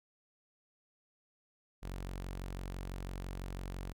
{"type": "tone", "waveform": "sawtooth", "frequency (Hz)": 46, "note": "F#1", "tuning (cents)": -9, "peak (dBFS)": -36, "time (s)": [1.82, 3.93], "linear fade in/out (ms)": 20, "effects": []}